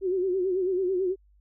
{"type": "tone with vibrato", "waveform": "sine", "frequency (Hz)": 371.8, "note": "F#4", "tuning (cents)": 8, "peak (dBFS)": -23, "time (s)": [0.01, 1.16], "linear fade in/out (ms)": 50, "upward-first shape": "sine", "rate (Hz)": 9.1, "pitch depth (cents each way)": 81, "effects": ["added 50 Hz sine -57 dBFS peak until 1.4 s"]}